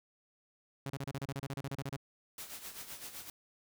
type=tone bursts; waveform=sawtooth; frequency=137.5 Hz; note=C#3; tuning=14 cents flat; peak=-33 dBFS; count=16; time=0.86-1.965 s; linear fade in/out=2 ms; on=40 ms; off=31 ms
type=noise with tremolo; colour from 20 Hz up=white; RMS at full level=-44 dBFS; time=2.38-3.3 s; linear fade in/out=2 ms; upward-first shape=sine; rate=7.8 Hz; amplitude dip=65%
effects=none